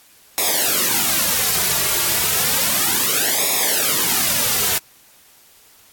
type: noise with flanger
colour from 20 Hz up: white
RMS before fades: -18 dBFS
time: 0.38-4.78 s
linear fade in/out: 0 ms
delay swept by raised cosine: 0.66 to 3.96 ms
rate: 0.32 Hz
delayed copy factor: -0.95
effects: white hiss -50 dBFS RMS until 5.92 s + AAC 64 kbps